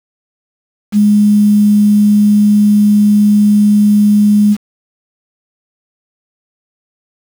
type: tone with quantisation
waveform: sine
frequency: 207.7 Hz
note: G#3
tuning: in tune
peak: -5 dBFS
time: 0.92-4.57 s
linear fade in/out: 50 ms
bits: 5
effects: none